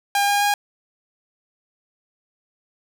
sawtooth tone with pitch steps, 806 / 812.1 / 818.2 Hz, G5 / G#5 / G#5, +48 / -39 / -26 cents, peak -13 dBFS, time 0.15-0.54 s, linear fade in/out 2 ms, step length 130 ms, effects none

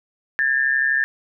sine tone pair together, 1649 / 1781.2 Hz, G#6 / A6, -13 / +21 cents, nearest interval minor second, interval 134 cents, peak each -21 / -18 dBFS, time 0.39-1.04 s, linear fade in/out 0 ms, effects none

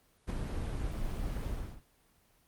brown noise with ADSR envelope, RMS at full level -29 dBFS, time 0.27-1.83 s, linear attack 30 ms, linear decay 6 ms, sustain -6 dB, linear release 330 ms, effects pink hiss -68 dBFS RMS until 2.47 s + Opus 24 kbps

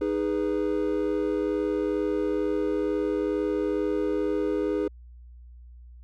triangle chord, G# minor, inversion second, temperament equal with one note detuned, 311.1 / 411.7 / 493.9 Hz, D#4 / G#4 / B4, 0 / -15 / 0 cents, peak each -26 / -25 / -29 dBFS, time 0.01-4.88 s, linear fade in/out 5 ms, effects added 60 Hz sine -44 dBFS peak until 6.03 s

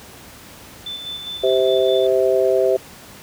sine tone with tremolo, 3522 Hz, A7, 1 cent sharp, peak -26 dBFS, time 0.86-2.07 s, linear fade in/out 5 ms, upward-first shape square, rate 4.9 Hz, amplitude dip 40%
harmonic tone, 130 Hz, C3, 11 cents flat, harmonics 3 / 4 / 5, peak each -17 / -18 / -19 dBFS, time 1.43-2.77 s, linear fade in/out 10 ms
effects pink hiss -41 dBFS RMS until 3.22 s + high-pass 60 Hz 12 dB/octave

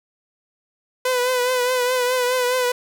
sawtooth tone with vibrato, 501 Hz, B4, 25 cents sharp, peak -14 dBFS, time 1.05-2.72 s, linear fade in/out 5 ms, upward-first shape triangle, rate 4.8 Hz, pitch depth 50 cents each way, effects none

